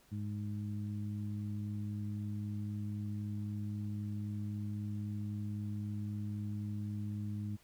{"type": "harmonic tone", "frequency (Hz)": 103.83, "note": "G#2", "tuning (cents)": 0, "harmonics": [1, 2, 3], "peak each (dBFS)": [-38, -41, -51], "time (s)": [0.11, 7.57], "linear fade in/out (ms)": 20, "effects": ["pink hiss -66 dBFS RMS until 7.63 s"]}